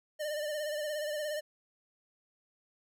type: tone with vibrato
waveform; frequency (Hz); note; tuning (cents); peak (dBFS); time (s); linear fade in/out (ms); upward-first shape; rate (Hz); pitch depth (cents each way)
square; 601; D5; +40; -34; 0.19-1.41; 20; sine; 17; 48
effects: none